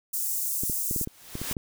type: high-pass noise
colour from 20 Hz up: white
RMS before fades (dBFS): -29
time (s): 0.13-1.05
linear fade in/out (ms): 10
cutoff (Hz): 6900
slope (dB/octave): 24
type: clicks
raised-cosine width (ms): 3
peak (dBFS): -20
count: 10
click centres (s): 0.635 / 0.698 / 0.911 / 0.962 / 1.013 / 1.074 / 1.354 / 1.416 / 1.513 / 1.568
type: noise with exponential growth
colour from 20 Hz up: white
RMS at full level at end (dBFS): -30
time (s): 0.93-1.53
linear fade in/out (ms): 2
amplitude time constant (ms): 130
effects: none